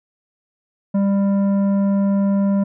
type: tone with tanh clipping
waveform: triangle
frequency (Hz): 198.3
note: G3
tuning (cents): +20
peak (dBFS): -16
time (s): 0.94-2.64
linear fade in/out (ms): 10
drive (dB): 14
effects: none